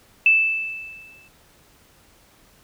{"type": "tone with exponential decay", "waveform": "sine", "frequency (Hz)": 2637, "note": "E7", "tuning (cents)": 0, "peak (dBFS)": -10, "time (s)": [0.26, 1.28], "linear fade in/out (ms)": 2, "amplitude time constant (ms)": 220, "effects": ["pink hiss -55 dBFS RMS until 2.63 s"]}